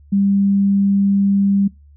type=tone; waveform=sine; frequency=198.4 Hz; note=G3; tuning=21 cents sharp; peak=-12 dBFS; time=0.12-1.68 s; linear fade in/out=10 ms; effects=noise-tail reverb RT60 0.2 s tail -22 dB re dry + added 72 Hz sine -43 dBFS peak until 1.96 s